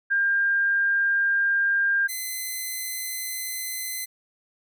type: tone pair in turn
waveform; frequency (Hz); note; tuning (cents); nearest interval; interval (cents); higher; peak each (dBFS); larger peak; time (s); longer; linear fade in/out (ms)
sine / 5% pulse; 1601 / 2039; G6 / C7; +36 / -45; major third; 419; second; -19; neither; 0.1-2.08 / 2.08-4.06; neither; 20
effects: none